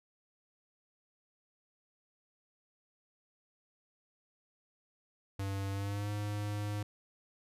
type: tone with pitch glide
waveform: square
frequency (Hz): 98.1 to 103.81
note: G2 to G#2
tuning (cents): +2 to 0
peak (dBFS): -35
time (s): 5.39-6.83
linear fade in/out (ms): 5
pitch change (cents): +98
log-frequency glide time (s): 5.71-6.11
effects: resampled to 32000 Hz